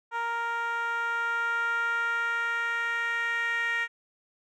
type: tone with band-pass filter sweep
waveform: 10% pulse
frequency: 466.2 Hz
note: A#4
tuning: in tune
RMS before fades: -29 dBFS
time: 0.11-3.88 s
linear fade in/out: 50 ms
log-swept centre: 1100 to 1900 Hz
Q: 3.9
effects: none